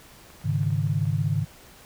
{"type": "clicks", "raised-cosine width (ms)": 0.5, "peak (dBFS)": -35, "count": 8, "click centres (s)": [0.303, 0.415, 0.505, 0.557, 0.632, 0.705, 0.871, 1.055]}
{"type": "chord", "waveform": "sine", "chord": "Ab suspended fourth", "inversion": "none", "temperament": "equal", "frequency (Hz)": [103.83, 138.59, 155.56], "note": ["Ab2", "Db3", "Eb3"], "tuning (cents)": [0, 0, 0], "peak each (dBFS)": -26, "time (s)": [0.44, 1.45], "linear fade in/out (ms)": 20}
{"effects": ["pink hiss -50 dBFS RMS until 1.85 s"]}